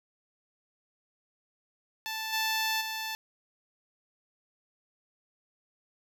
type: tone with level steps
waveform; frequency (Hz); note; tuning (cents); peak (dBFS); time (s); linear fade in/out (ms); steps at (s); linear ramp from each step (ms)
10% pulse; 880; A5; 0; -25 / -19 / -25; 2.06-3.15; 0; 2.32 / 2.8; 20
effects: none